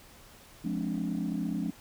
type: chord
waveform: sine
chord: D half-diminished seventh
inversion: first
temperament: just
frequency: 176.2 / 211.4 / 264.3 / 293.7 Hz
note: F3 / Ab3 / C4 / D4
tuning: +16 / +31 / +18 / 0 cents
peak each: -33 / -33 / -35 / -35 dBFS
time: 0.64-1.71 s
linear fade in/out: 10 ms
effects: tanh soft clip ceiling -23 dBFS + pink hiss -54 dBFS RMS until 1.8 s